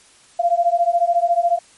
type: beating tone pair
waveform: sine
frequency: 683 / 697 Hz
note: F5 / F5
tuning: -39 / -4 cents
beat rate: 14 Hz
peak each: -17 dBFS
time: 0.39-1.59 s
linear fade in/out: 10 ms
effects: white hiss -50 dBFS RMS until 1.77 s + MP3 48 kbps